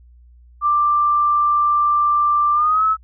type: tone with pitch glide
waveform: sine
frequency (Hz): 1181 to 1295.4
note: D6 to E6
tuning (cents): +9 to -31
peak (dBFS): -13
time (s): 0.61-2.97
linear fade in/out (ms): 50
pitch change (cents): +160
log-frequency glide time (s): 2.53-2.84
effects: added 60 Hz sine -44 dBFS peak until 3.03 s